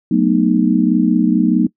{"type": "chord", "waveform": "sine", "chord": "B dominant seventh", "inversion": "second", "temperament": "just", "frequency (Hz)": [185.21, 222.2, 246.9, 308.7], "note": ["F#3", "A3", "B3", "D#4"], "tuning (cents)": [2, 17, 0, -14], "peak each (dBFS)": -16, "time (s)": [0.11, 1.67], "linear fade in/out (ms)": 5, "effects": ["noise-tail reverb RT60 0.1 s tail -21 dB re dry"]}